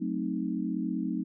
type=chord; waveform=sine; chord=F# diminished seventh; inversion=none; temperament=equal; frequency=185 / 220 / 261.6 / 311.1 Hz; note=F#3 / A3 / C4 / Eb4; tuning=0 / 0 / 0 / 0 cents; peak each=-34 dBFS; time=0-1.24 s; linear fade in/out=20 ms; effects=none